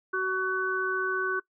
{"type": "harmonic tone", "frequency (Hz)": 375.6, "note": "F#4", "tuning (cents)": 26, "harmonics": [1, 3, 4], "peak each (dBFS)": [-31, -32, -28], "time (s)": [0.13, 1.4], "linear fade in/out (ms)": 10, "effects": ["noise-tail reverb RT60 0.1 s tail -21 dB re dry"]}